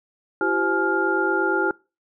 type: tone cluster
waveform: sine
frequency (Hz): 336.7 / 385.3 / 516 / 847 / 1403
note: E4 / G4 / C5 / G#5 / F6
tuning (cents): +37 / -30 / -24 / +34 / +8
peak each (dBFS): -25 / -24 / -31 / -27 / -23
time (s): 0.41-1.71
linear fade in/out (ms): 2
effects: noise-tail reverb RT60 0.3 s tail -24 dB re dry